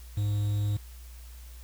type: tone with quantisation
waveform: triangle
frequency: 103.2 Hz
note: G#2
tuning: 10 cents flat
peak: -23 dBFS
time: 0.17-0.77 s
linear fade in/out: 5 ms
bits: 8
effects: added 60 Hz sine -43 dBFS peak until 1.63 s + white hiss -55 dBFS RMS until 1.63 s